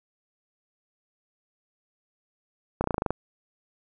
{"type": "slowing click train", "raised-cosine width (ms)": 1, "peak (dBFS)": -11, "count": 9, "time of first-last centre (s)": [2.81, 3.106], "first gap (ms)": 31, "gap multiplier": 1.05, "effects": []}